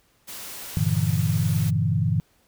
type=noise; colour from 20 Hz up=white; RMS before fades=-37 dBFS; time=0.27-1.71 s; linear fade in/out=20 ms
type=chord; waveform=sine; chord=E half-diminished seventh; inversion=first; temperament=equal with one note detuned; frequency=98 / 116.54 / 146.83 / 165.86 Hz; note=G2 / Bb2 / D3 / E3; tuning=0 / 0 / 0 / +11 cents; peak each=-25 dBFS; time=0.77-2.2 s; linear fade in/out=0 ms
effects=pink hiss -63 dBFS RMS until 2.47 s